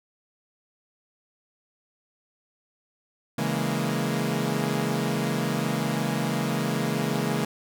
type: chord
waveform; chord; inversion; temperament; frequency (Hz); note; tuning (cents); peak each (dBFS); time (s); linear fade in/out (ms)
sawtooth; A# half-diminished seventh; first; equal; 138.59 / 164.81 / 207.7 / 233.1; C#3 / E3 / G#3 / A#3; 0 / 0 / 0 / 0; -26; 3.38-7.45; 5
effects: none